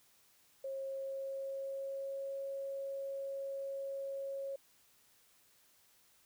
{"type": "tone with pitch glide", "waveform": "sine", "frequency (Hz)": [540, 548.2], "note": ["C#5", "C#5"], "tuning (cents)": [-45, -19], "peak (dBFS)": -38, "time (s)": [0.64, 4.56], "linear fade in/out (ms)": 5, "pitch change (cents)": 26, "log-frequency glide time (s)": [0.87, 2.35], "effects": ["white hiss -68 dBFS RMS until 6.25 s"]}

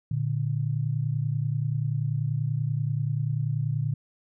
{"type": "tone pair together", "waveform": "sine", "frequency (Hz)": [116.14, 146.5], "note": ["A#2", "D3"], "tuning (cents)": [-6, -4], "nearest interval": "major third", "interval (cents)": 402, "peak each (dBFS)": [-27, -27], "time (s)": [0.11, 3.94], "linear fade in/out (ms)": 5, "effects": []}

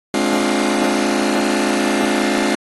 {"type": "chord", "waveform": "sawtooth", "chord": "D half-diminished seventh", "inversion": "second", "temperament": "just", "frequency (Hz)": [211.4, 264.3, 293.7, 352.4], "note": ["Ab3", "C4", "D4", "F4"], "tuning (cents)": [31, 18, 0, 16], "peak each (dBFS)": -17, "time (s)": [0.14, 2.55], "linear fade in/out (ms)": 2, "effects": ["AAC 32 kbps"]}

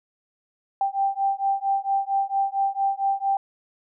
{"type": "beating tone pair", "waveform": "sine", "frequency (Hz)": [784, 788.4], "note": ["G5", "G5"], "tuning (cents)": [0, 10], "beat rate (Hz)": 4.4, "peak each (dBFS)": -24, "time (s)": [0.81, 3.37], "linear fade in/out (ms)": 2, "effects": []}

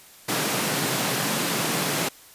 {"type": "high-pass noise", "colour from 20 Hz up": "pink", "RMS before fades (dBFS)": -25, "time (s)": [0.28, 2.09], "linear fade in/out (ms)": 10, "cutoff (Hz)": 130, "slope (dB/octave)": 48, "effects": ["white hiss -49 dBFS RMS until 2.34 s", "resampled to 32000 Hz"]}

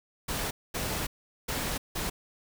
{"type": "noise bursts at uneven times", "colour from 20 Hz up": "pink", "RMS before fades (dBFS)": -32, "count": 4, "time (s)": [[0.28, 0.51], [0.74, 1.07], [1.48, 1.78], [1.95, 2.1]], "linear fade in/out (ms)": 10, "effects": []}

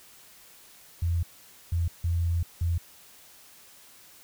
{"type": "tone bursts at uneven times", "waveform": "sine", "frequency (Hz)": 85, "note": "F2", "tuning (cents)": -46, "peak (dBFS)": -23, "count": 4, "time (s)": [[1.02, 1.23], [1.72, 1.88], [2.04, 2.43], [2.61, 2.78]], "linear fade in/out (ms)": 5, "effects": ["white hiss -53 dBFS RMS until 4.23 s"]}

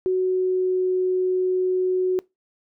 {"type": "tone with pitch glide", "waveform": "sine", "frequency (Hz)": [371.2, 369.1], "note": ["F#4", "F#4"], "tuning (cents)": [6, -4], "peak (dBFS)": -18, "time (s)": [0.06, 2.19], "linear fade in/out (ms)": 0, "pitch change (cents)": -10, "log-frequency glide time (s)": [0.18, 0.9], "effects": ["noise-tail reverb RT60 0.2 s tail -23 dB re dry"]}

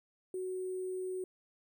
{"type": "tone with sample-and-hold", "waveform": "sine", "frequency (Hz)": 370.9, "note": "F#4", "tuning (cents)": 4, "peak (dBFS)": -35, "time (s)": [0.34, 1.24], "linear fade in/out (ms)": 2, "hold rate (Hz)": 8820, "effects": []}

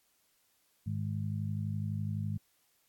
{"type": "harmonic tone", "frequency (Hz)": 51.91, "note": "G#1", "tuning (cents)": 0, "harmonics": [2, 3, 4], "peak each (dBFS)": [-34, -38, -40], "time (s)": [0.86, 2.38], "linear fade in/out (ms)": 10, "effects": ["white hiss -72 dBFS RMS until 2.88 s", "AAC 64 kbps"]}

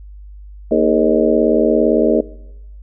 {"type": "harmonic tone with a mistuned harmonic", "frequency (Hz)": 77.78, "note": "D#2", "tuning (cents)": 0, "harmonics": [3, 4, 5, 6, 7, 8], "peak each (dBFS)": [-18, -18, -18, -18, -18, -18], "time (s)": [0.71, 2.21], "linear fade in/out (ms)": 5, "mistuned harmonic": 5, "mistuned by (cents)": 79, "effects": ["noise-tail reverb RT60 1.0 s tail -22 dB re dry", "added 50 Hz sine -33 dBFS peak until 2.82 s"]}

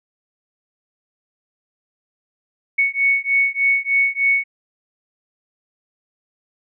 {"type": "beating tone pair", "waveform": "sine", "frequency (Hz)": [2217, 2220.3], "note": ["C#7", "C#7"], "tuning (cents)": [0, 2], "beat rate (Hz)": 3.3, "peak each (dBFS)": -18, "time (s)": [2.78, 4.44], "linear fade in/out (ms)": 10, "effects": []}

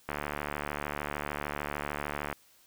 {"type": "click train", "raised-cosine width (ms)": 0.5, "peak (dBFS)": -18, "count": 165, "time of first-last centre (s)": [0.09, 2.327], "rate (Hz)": 73.3, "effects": ["white hiss -62 dBFS RMS until 2.66 s"]}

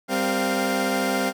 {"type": "tone cluster", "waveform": "20% pulse", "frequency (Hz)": [196.9, 260.6, 470, 698], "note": ["G3", "C4", "A#4", "F5"], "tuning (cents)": [8, -7, 14, -1], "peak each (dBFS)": [-22, -20, -29, -22], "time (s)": [0.08, 1.33], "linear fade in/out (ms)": 50, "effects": []}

